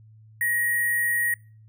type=tone with sample-and-hold; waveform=sine; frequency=1892 Hz; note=A#6; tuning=25 cents sharp; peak=-21 dBFS; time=0.41-1.34 s; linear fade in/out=2 ms; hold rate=11025 Hz; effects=noise-tail reverb RT60 0.4 s tail -26 dB re dry + added 109 Hz sine -48 dBFS peak until 1.68 s